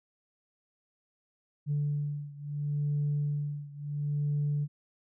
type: beating tone pair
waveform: sine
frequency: 145.8 / 146.53 Hz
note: D3 / D3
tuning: -12 / -4 cents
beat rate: 0.73 Hz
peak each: -30 / -32 dBFS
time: 1.66-4.68 s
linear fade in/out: 50 ms
effects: tanh soft clip ceiling -23 dBFS